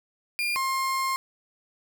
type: tone pair in turn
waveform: 35% pulse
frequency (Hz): 2408 / 1062.8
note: D7 / C6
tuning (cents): +43 / +27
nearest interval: octave + major second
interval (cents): 1416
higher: first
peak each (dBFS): -23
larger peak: neither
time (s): 0.39-0.56 / 0.56-1.16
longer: second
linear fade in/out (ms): 0
effects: none